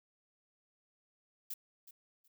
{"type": "noise with echo", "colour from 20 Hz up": "violet", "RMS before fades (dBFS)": -41, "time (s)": [1.5, 1.54], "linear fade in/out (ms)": 5, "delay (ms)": 370, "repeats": 2, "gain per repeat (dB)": -14, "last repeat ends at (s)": 2.28, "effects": []}